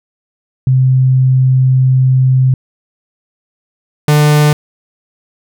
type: tone pair in turn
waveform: sine / 45% pulse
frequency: 130 / 149.25 Hz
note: C3 / D3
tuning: -11 / +28 cents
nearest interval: major second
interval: 239 cents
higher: second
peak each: -6 dBFS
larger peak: neither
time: 0.67-2.54 / 4.08-4.53 s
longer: first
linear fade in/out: 2 ms
effects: none